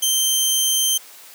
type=tone; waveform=15% pulse; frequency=3128 Hz; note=G7; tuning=4 cents flat; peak=-9 dBFS; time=0.02-0.98 s; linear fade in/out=10 ms; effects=white hiss -43 dBFS RMS until 1.34 s + high-pass 400 Hz 12 dB/octave